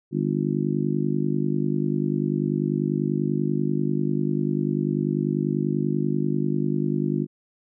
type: harmonic tone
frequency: 50.2 Hz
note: G1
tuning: 42 cents sharp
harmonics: 3 / 4 / 5 / 6 / 7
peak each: -26 / -27 / -28 / -29 / -29 dBFS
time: 0.11-7.27 s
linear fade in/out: 50 ms
effects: none